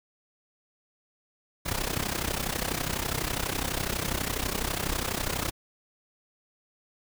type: noise with amplitude modulation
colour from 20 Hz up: pink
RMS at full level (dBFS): -27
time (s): 1.65-5.51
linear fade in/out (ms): 20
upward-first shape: sine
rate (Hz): 32.1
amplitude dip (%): 80
effects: none